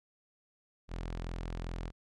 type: tone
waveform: sawtooth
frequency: 42.53 Hz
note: F1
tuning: 45 cents flat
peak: -33 dBFS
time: 0.88-1.92 s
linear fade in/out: 50 ms
effects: low-pass 6000 Hz 12 dB/octave

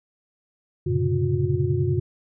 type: tone cluster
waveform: sine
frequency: 92.5 / 112.8 / 131.6 / 142.1 / 359.5 Hz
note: F#2 / A2 / C3 / C#3 / F#4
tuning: 0 / +44 / +10 / +43 / -50 cents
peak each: -26 dBFS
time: 0.86-2 s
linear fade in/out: 10 ms
effects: none

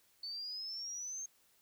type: exponential sweep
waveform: sine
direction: up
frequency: 4474 to 6440 Hz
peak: -40 dBFS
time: 0.23-1.26 s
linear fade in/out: 5 ms
effects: white hiss -70 dBFS RMS until 1.61 s

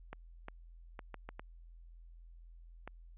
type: clicks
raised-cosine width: 0.5 ms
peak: -29 dBFS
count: 7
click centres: 0.13 / 0.484 / 0.992 / 1.143 / 1.29 / 1.395 / 2.876 s
effects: added 42 Hz sine -52 dBFS peak until 3.17 s + resampled to 8000 Hz

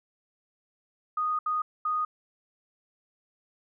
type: tone bursts at uneven times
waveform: sine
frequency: 1239 Hz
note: D#6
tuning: 8 cents flat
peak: -25 dBFS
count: 3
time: 1.17-1.39 / 1.46-1.62 / 1.85-2.05 s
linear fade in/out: 5 ms
effects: none

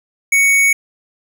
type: tone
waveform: square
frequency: 2228 Hz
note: C#7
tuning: 8 cents sharp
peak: -10 dBFS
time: 0.32-0.73 s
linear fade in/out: 5 ms
effects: 7-bit

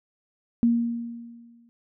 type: tone with exponential decay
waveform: sine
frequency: 234.5 Hz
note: A#3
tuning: 11 cents sharp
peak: -15 dBFS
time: 0.63-1.69 s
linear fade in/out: 0 ms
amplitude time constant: 230 ms
effects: none

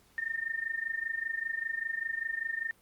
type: tone with amplitude modulation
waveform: sine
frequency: 1816 Hz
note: A#6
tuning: 46 cents flat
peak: -28 dBFS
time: 0.18-2.71 s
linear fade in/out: 0 ms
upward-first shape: sine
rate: 25.1 Hz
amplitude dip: 85%
effects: pink hiss -64 dBFS RMS until 2.81 s + Opus 48 kbps

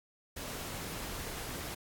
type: noise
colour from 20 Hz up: pink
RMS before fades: -41 dBFS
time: 0.36-1.75 s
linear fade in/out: 10 ms
effects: AAC 64 kbps

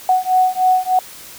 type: beating tone pair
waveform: sine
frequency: 740 / 743.3 Hz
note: F#5 / F#5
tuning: 0 / +8 cents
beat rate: 3.3 Hz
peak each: -15 dBFS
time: 0.09-0.99 s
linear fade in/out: 2 ms
effects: white hiss -37 dBFS RMS until 1.38 s

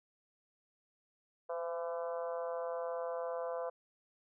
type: harmonic tone with a mistuned harmonic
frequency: 168.3 Hz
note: E3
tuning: 36 cents sharp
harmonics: 3 / 4 / 5 / 6 / 7 / 8 / 9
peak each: -38 / -41 / -51 / -46 / -50 / -55 / -57 dBFS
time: 1.49-3.7 s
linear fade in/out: 10 ms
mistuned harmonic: 3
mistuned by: +20 cents
effects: none

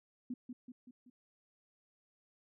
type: tone with echo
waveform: sine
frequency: 248.3 Hz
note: B3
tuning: 9 cents sharp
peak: -37 dBFS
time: 0.3-0.34 s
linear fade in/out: 5 ms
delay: 190 ms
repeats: 4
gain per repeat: -5 dB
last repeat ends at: 1.1 s
effects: none

